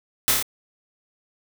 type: noise with echo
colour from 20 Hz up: white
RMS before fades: -18 dBFS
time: 0.28-0.31 s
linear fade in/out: 0 ms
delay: 29 ms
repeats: 4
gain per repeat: -2 dB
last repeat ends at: 0.426 s
effects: none